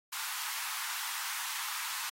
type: high-pass noise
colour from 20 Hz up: pink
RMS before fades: -38 dBFS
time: 0.12-2.1 s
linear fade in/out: 10 ms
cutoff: 900 Hz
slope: 48 dB/octave
effects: AAC 48 kbps